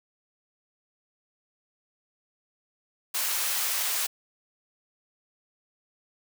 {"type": "high-pass noise", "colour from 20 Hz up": "white", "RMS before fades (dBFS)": -28, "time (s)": [3.14, 4.07], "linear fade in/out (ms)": 10, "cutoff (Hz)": 740, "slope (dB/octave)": 12, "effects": []}